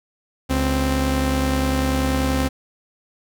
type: tone pair together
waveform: sawtooth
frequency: 70.3 / 261.6 Hz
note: C#2 / C4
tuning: +25 / 0 cents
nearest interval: octave + major seventh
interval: 2275 cents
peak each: -17 dBFS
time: 0.49-2.49 s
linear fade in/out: 20 ms
effects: none